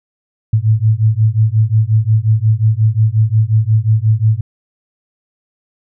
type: beating tone pair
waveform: sine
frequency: 106.9 / 112.5 Hz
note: A2 / A2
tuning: -49 / +39 cents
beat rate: 5.6 Hz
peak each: -12 / -12 dBFS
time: 0.53-4.41 s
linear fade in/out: 5 ms
effects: none